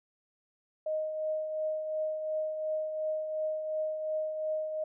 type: tone with tremolo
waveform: sine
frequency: 622.3 Hz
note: D#5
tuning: in tune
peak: -28 dBFS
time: 0.86-4.84 s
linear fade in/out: 5 ms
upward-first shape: triangle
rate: 2.8 Hz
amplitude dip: 50%
effects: none